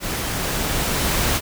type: noise with level ramp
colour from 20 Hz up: pink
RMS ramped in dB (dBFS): -26 to -19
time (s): 0-1.41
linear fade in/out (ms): 50
effects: none